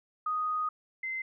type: tone pair in turn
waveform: sine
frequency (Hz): 1244.5 / 2068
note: D#6 / C7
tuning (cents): 0 / -21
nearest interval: major sixth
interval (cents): 879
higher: second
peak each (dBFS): -28 / -32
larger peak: first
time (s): 0.26-0.69 / 1.03-1.22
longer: first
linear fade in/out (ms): 5
effects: none